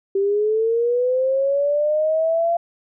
sine linear sweep, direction up, 387.9 to 687 Hz, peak -16 dBFS, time 0.15-2.57 s, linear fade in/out 5 ms, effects none

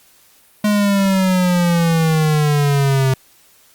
square exponential sweep, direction down, 210.8 to 131.1 Hz, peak -13 dBFS, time 0.64-3.14 s, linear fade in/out 5 ms, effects white hiss -51 dBFS RMS until 3.74 s + Opus 48 kbps

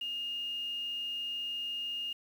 sine tone with quantisation, 2837 Hz, F7, 27 cents sharp, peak -34 dBFS, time 0.01-2.13 s, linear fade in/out 5 ms, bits 9, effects none

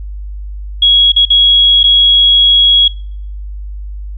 sine tone with dropouts, 3322 Hz, G#7, in tune, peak -4 dBFS, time 0.82-2.88 s, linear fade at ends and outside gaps 5 ms, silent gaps 1.12-1.162 / 1.253-1.302 / 1.832-1.839 s, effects noise-tail reverb RT60 0.6 s tail -23 dB re dry + added 50 Hz sine -21 dBFS peak until 4.17 s

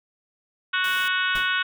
harmonic tone, 370 Hz, F#4, in tune, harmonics 3 / 4 / 5 / 6 / 7 / 8 / 9 / 10, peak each -30 / -23 / -33 / -35 / -31 / -31 / -34 / -35 dBFS, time 0.73-1.63 s, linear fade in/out 10 ms
white noise, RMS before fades -39 dBFS, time 0.84-1.08 s, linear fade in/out 2 ms
pink noise with exponential decay, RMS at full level -33 dBFS, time 1.35-1.57 s, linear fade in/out 5 ms, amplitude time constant 46 ms
effects none

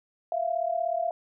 sine tone pair together, 662 / 698.5 Hz, E5 / F5, +7 / 0 cents, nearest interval minor second, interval 93 cents, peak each -28 dBFS, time 0.32-1.11 s, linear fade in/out 2 ms, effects none

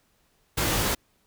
pink noise with comb filter, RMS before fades -25 dBFS, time 0.57-0.95 s, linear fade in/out 10 ms, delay 19 ms, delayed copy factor +1, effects pink hiss -67 dBFS RMS until 1.26 s

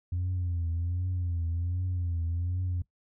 sine tone with vibrato, 87.31 Hz, F2, in tune, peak -26 dBFS, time 0.12-2.82 s, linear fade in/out 5 ms, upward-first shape triangle, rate 1.3 Hz, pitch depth 95 cents each way, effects noise-tail reverb RT60 0.1 s tail -20 dB re dry + tanh soft clip ceiling -25 dBFS

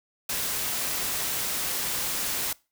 white noise, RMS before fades -29 dBFS, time 0.29-2.53 s, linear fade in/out 5 ms, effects noise-tail reverb RT60 0.3 s tail -23 dB re dry

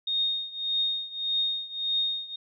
sine tone with tremolo, 3700 Hz, A#7, 14 cents flat, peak -22 dBFS, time 0.07-2.36 s, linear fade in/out 5 ms, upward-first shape triangle, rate 1.7 Hz, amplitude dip 90%, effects none

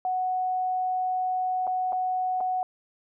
sine tone with dropouts, 740 Hz, F#5, in tune, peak -24 dBFS, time 0.05-2.63 s, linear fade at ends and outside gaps 1 ms, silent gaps 1.669-1.675 / 1.923-1.929 / 2.405-2.409 s, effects none

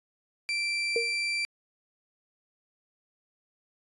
30% pulse tone, 2349 Hz, D7, in tune, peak -25 dBFS, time 0.49-1.45 s, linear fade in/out 0 ms
sine tone with exponential decay, 464.2 Hz, A#4, 7 cents flat, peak -22 dBFS, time 0.96-1.16 s, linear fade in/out 2 ms, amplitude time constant 42 ms
effects resampled to 24000 Hz

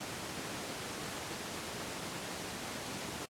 pink high-pass noise, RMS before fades -42 dBFS, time 0-3.26 s, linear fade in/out 10 ms, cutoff 140 Hz, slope 12 dB/octave, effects low-pass 10000 Hz 12 dB/octave + AAC 64 kbps

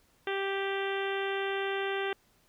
harmonic tone, 392 Hz, G4, in tune, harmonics 1 / 2 / 3 / 4 / 5 / 6 / 7 / 8 / 9, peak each -32 / -38 / -42 / -38 / -40 / -45 / -43 / -44 / -48 dBFS, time 0.27-2.13 s, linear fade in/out 2 ms, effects pink hiss -67 dBFS RMS until 2.48 s

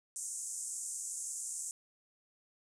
white band-pass noise, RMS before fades -41 dBFS, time 0.16-1.71 s, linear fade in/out 0 ms, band 6700 to 9000 Hz, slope 48 dB/octave, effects none

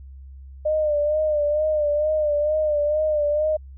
sine tone with vibrato, 603 Hz, D5, 46 cents sharp, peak -18 dBFS, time 0.65-3.57 s, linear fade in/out 10 ms, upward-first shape sine, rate 2.2 Hz, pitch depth 51 cents each way, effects added 67 Hz sine -38 dBFS peak until 3.77 s

